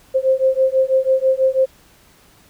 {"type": "beating tone pair", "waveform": "sine", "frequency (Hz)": [523.3, 529.4], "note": ["C5", "C5"], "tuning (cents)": [0, 20], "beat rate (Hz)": 6.1, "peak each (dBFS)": -16, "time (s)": [0.14, 1.66], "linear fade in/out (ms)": 20, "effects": ["pink hiss -51 dBFS RMS until 2.49 s"]}